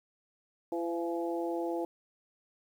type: harmonic tone with a mistuned harmonic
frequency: 169.1 Hz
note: E3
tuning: 44 cents sharp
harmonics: 2 / 3 / 4 / 5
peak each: -33 / -37 / -39 / -41 dBFS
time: 0.72-1.85 s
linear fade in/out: 2 ms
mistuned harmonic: 4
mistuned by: +18 cents
effects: 10-bit